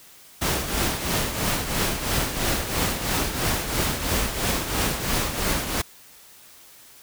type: noise with tremolo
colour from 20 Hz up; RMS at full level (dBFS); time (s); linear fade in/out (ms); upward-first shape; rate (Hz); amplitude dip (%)
pink; -22; 0.41-5.82; 10; triangle; 3; 65
effects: white hiss -49 dBFS RMS until 7.02 s